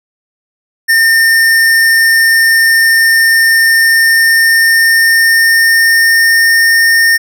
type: tone with pitch glide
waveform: square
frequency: 1813 to 1824.6 Hz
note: A#6 to A#6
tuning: -49 to -38 cents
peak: -6 dBFS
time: 0.88-7.18 s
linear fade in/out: 20 ms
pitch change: +11 cents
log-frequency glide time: 3.67-6.72 s
effects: none